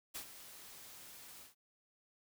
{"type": "noise with ADSR envelope", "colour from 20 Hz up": "white", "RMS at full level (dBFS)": -43, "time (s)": [0.14, 1.55], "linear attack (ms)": 18, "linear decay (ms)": 89, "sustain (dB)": -11, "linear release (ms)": 140, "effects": []}